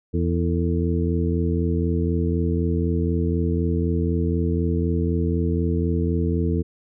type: harmonic tone with a mistuned harmonic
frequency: 84 Hz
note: E2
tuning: 33 cents sharp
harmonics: 1 / 2 / 3 / 4 / 5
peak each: -22 / -25 / -27 / -28 / -29 dBFS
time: 0.13-6.63 s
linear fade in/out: 20 ms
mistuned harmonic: 5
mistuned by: +93 cents
effects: none